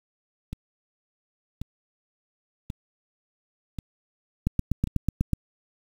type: two click trains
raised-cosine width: 5 ms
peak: -20 / -10 dBFS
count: 5 / 8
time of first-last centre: 0.53-4.873 / 4.47-5.333 s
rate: 0.921 / 8.11 Hz
effects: 7-bit